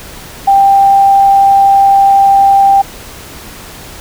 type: tone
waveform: sine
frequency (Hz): 789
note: G5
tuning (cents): +11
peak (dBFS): -3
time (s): 0.47-2.82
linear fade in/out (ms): 10
effects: pink hiss -30 dBFS RMS until 4 s